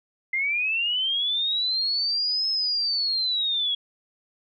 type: linear two-way sweep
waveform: sine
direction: up then down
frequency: 2066 to 5210 to 3308 Hz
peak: -22 dBFS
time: 0.33-3.75 s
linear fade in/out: 5 ms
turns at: 2.49 s
effects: none